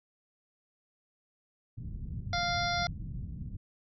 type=low-pass noise; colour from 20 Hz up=white; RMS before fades=-39 dBFS; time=1.77-3.57 s; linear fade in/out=10 ms; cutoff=160 Hz; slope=24 dB/octave
type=harmonic tone; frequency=698 Hz; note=F5; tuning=1 cent flat; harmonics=1 / 2 / 3 / 5 / 6 / 7 / 8; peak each=-32 / -35 / -37 / -39 / -40 / -40 / -41 dBFS; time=2.33-2.87 s; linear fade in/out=2 ms
effects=none